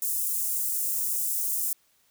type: high-pass noise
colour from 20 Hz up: white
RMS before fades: -28 dBFS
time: 0.02-1.73 s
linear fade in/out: 2 ms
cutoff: 7600 Hz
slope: 24 dB/octave
effects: white hiss -66 dBFS RMS until 2.1 s